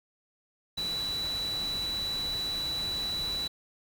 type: tone in noise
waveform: sine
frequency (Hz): 3951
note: B7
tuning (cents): 0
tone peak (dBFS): -30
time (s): 0.77-3.48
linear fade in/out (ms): 10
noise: pink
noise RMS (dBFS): -41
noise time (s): 0.77-3.48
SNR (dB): +8
effects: none